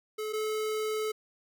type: tone pair in turn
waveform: square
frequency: 430.3 / 432 Hz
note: A4 / A4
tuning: -39 / -32 cents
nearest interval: unison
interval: 7 cents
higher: second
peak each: -33 / -30 dBFS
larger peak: second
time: 0.18-0.33 / 0.33-1.12 s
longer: second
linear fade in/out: 10 ms
effects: none